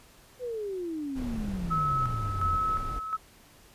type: exponential sweep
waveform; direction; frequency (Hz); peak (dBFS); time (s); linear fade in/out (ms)
sine; down; 512 to 76.8; -31; 0.39-2.61; 50
type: noise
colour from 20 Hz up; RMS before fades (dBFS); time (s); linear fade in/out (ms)
brown; -36; 1.15-3; 20
type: tone with tremolo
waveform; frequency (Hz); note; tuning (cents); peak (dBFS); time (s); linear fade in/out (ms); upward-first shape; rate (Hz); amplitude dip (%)
sine; 1294; E6; -32; -25; 1.7-3.17; 20; square; 1.4; 60
effects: pink hiss -56 dBFS RMS until 3.74 s + resampled to 32000 Hz